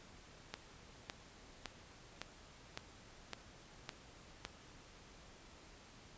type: click train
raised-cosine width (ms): 0.2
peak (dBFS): -24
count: 8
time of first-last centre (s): 0.54-4.451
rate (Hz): 1.79
effects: pink hiss -59 dBFS RMS until 6.17 s + resampled to 16000 Hz